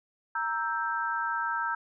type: chord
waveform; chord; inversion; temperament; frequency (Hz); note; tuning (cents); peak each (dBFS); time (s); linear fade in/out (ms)
sine; E diminished; second; equal with one note detuned; 932.3 / 1318.5 / 1572.5; Bb5 / E6 / G6; 0 / 0 / +5; -32; 0.35-1.75; 5
effects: none